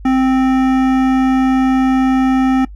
sine tone with hard clipping, 261.6 Hz, C4, in tune, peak -12 dBFS, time 0.05-2.65 s, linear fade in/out 5 ms, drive 14 dB, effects noise-tail reverb RT60 0.1 s tail -20 dB re dry + added 50 Hz sine -30 dBFS peak until 2.75 s

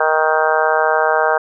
harmonic tone, 156.8 Hz, D#3, 14 cents sharp, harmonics 3 / 4 / 5 / 6 / 7 / 8 / 9 / 10, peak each -20 / -18 / -19 / -21 / -24 / -23 / -24 / -20 dBFS, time 0-1.38 s, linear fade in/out 5 ms, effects none

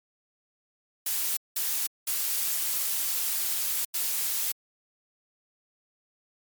blue noise bursts at uneven times, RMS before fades -28 dBFS, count 4, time 1.06-1.37 / 1.56-1.87 / 2.07-3.85 / 3.94-4.52 s, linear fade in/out 5 ms, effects MP3 96 kbps

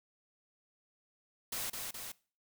white noise with echo, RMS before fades -38 dBFS, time 1.52-1.7 s, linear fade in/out 5 ms, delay 210 ms, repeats 2, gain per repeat -3 dB, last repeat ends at 2.12 s, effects noise-tail reverb RT60 0.4 s tail -22 dB re dry

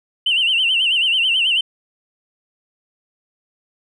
sine tone with vibrato, 2901 Hz, F#7, 35 cents flat, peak -13 dBFS, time 0.26-1.61 s, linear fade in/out 5 ms, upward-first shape sine, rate 9.2 Hz, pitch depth 130 cents each way, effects tanh soft clip ceiling -9 dBFS

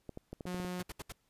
clicks, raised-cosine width 2 ms, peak -29 dBFS, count 8, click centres 0.093 / 0.174 / 0.33 / 0.408 / 0.455 / 0.545 / 0.6 / 0.648 s
sawtooth tone, 180.3 Hz, F#3, 45 cents flat, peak -33 dBFS, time 0.46-0.83 s, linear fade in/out 10 ms
pink noise bursts, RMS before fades -43 dBFS, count 4, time 0.79-1.123 s, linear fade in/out 5 ms, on 30 ms, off 71 ms
effects pink hiss -75 dBFS RMS until 1.29 s + resampled to 32000 Hz

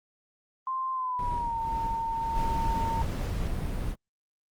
sine tone with pitch glide, 1046.5 to 911 Hz, C6 to A#5, 0 to -40 cents, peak -28 dBFS, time 0.67-3.02 s, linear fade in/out 2 ms, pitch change -240 cents, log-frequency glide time 0.93-1.59 s
brown noise with tremolo, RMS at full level -35 dBFS, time 1.19-3.28 s, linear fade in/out 0 ms, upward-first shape sine, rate 2 Hz, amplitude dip 50%
brown noise, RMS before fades -30 dBFS, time 2.33-3.96 s, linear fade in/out 50 ms
effects Opus 32 kbps

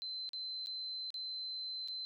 sine tone with dropouts, 4072 Hz, C8, 48 cents flat, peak -39 dBFS, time 0.02-2.05 s, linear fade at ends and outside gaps 0 ms, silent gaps 0.291-0.333 / 0.661-0.67 / 1.104-1.142 / 1.876-1.884 s, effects none

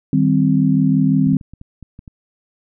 sine chord, C minor, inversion first, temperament equal, 155.56 / 196 / 261.6 Hz, Eb3 / G3 / C4, 0 / 0 / 0 cents, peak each -16 / -17 / -15 dBFS, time 0.13-1.37 s, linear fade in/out 2 ms
clicks, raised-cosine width 5 ms, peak -24 dBFS, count 8, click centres 1.272 / 1.33 / 1.412 / 1.536 / 1.614 / 1.827 / 1.991 / 2.078 s
effects none

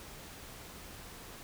silence, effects pink hiss -49 dBFS RMS until 1.43 s

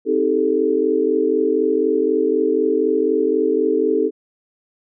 sine chord, A half-diminished seventh, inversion first, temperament just, 264 / 316.8 / 396 / 440 Hz, C4 / Eb4 / G4 / A4, +16 / +31 / +18 / 0 cents, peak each -24 / -21 / -20 / -18 dBFS, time 0.05-4.11 s, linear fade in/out 50 ms, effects none

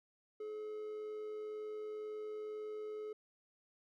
triangle tone with amplitude modulation, 426.9 Hz, G#4, 48 cents sharp, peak -38 dBFS, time 0.4-3.13 s, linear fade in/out 5 ms, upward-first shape sine, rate 102 Hz, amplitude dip 30%, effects none

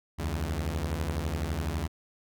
sawtooth beating tone pair, 71.4 / 83.4 Hz, D2 / E2, -48 / +21 cents, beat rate 12 Hz, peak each -28 / -28 dBFS, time 0.18-1.88 s, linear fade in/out 20 ms, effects none

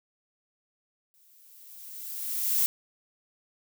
violet noise with exponential growth, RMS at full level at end -23 dBFS, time 1.14-2.66 s, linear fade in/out 0 ms, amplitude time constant 330 ms, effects none

